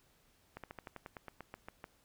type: slowing click train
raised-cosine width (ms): 0.5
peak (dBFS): -30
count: 13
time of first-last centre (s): 0.57-1.841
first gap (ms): 67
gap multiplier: 1.08
effects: pink hiss -70 dBFS RMS until 2.04 s